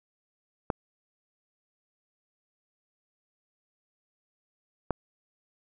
clicks, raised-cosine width 1 ms, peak -12 dBFS, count 2, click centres 0.702 / 4.907 s, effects none

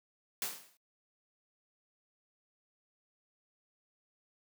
white noise with exponential decay, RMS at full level -33 dBFS, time 0.42-0.77 s, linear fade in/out 1 ms, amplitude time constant 75 ms, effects noise-tail reverb RT60 0.1 s tail -24 dB re dry + high-pass 200 Hz 12 dB/octave

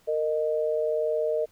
sine tone pair together, 460.7 / 617.3 Hz, A#4 / D#5, -20 / -14 cents, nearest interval perfect fourth, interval 506 cents, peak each -26 dBFS, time 0.07-1.46 s, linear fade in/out 20 ms, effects pink hiss -62 dBFS RMS until 1.51 s

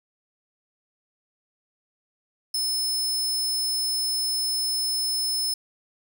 sawtooth tone, 5230 Hz, E8, 15 cents flat, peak -21 dBFS, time 2.54-5.54 s, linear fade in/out 5 ms, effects none

